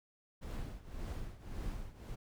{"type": "noise with tremolo", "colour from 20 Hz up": "brown", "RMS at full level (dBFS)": -39, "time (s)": [0.41, 2.16], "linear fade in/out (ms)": 20, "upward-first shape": "triangle", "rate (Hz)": 1.8, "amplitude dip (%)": 85, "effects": []}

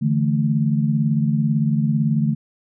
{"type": "chord", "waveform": "sine", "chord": "D suspended second", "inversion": "none", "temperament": "equal", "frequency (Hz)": [146.83, 164.81, 220], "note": ["D3", "E3", "A3"], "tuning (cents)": [0, 0, 0], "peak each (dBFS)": [-19, -23, -20], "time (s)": [0.01, 2.35], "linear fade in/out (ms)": 20, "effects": []}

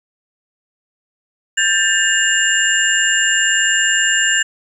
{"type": "tone cluster", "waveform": "sine", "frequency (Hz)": [1590, 1771, 2836, 7250], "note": ["G6", "A6", "F7", "A#8"], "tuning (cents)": [24, 11, 26, -49], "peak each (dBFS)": -18, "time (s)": [1.57, 4.43], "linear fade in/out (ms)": 10, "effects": ["8-bit"]}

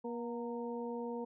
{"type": "harmonic tone with a mistuned harmonic", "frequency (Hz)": 238.2, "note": "A#3", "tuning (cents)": 38, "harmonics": [1, 2, 3, 4], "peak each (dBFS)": [-41, -40, -52, -46], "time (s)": [0.04, 1.25], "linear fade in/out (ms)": 10, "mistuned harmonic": 4, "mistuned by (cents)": -56, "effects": []}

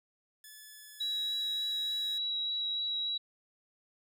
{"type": "tone with pitch glide", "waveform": "5% pulse", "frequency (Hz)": [1726, 1712.1], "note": ["A6", "A6"], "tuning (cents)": [-34, -48], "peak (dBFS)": -39, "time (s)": [0.44, 2.18], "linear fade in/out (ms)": 2, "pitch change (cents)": -14, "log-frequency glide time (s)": [0.63, 1.16]}
{"type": "tone with vibrato", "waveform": "sine", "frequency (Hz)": 3882, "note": "B7", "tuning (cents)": -31, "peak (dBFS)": -31, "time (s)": [1, 3.18], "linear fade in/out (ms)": 10, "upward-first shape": "sine", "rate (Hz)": 3.4, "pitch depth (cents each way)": 8}
{"effects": []}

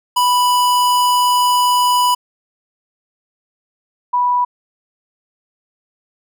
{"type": "tone pair in turn", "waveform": ["square", "sine"], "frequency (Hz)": [987.8, 982.5], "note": ["B5", "B5"], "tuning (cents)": [0, -9], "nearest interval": "unison", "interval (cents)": 9, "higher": "first", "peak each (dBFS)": [-12, -12], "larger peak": "neither", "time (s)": [[0.16, 2.15], [4.13, 4.45]], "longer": "first", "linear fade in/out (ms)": 10, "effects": []}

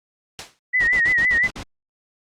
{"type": "noise with exponential decay", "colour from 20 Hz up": "white", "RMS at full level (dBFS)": -27, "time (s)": [0.39, 0.59], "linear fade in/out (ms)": 0, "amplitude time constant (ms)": 42}
{"type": "tone with vibrato", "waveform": "sine", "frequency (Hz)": 1935, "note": "B6", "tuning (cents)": -36, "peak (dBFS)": -15, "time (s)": [0.73, 1.48], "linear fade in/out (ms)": 20, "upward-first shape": "sine", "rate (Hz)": 5.9, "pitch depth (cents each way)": 76}
{"type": "noise bursts", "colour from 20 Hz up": "pink", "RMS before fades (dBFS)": -32, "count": 7, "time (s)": [0.8, 1.632], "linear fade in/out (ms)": 5, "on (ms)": 76, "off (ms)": 50}
{"effects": ["low-pass 6000 Hz 12 dB/octave", "Opus 48 kbps"]}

